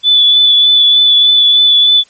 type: tone with vibrato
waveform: sine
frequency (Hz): 3467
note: A7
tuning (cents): -26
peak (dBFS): -4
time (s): 0.03-2.04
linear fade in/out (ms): 50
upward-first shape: triangle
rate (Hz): 3.3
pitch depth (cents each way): 20
effects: white hiss -48 dBFS RMS until 2.09 s + MP3 32 kbps